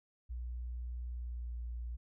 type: tone with pitch glide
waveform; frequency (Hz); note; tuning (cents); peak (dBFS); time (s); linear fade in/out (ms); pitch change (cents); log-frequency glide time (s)
sine; 60.4 to 59.26; B1 to A#1; -38 to +29; -38; 0.29-1.97; 20; -33; 1.08-1.54
effects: none